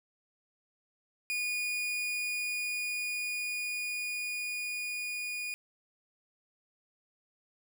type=tone with level ramp; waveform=40% pulse; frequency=2452 Hz; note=D#7; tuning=26 cents flat; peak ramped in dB=-30 to -34 dBFS; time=1.3-5.54 s; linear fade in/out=0 ms; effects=none